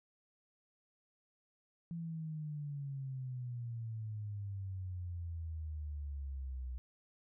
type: exponential sweep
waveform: sine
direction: down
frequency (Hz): 170 to 61.9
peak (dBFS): -39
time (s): 1.91-6.78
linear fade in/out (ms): 0
effects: none